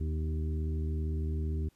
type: harmonic tone with a mistuned harmonic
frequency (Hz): 77.78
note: D#2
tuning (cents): 0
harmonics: 1 / 2 / 3 / 4 / 5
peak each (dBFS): -30 / -40 / -43 / -46 / -45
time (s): 0-1.69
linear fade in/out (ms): 10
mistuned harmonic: 3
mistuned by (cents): +35
effects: pink hiss -70 dBFS RMS until 1.75 s + resampled to 32000 Hz